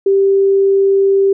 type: tone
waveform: sine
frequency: 392 Hz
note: G4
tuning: in tune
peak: -8 dBFS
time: 0.06-1.33 s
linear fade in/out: 5 ms
effects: none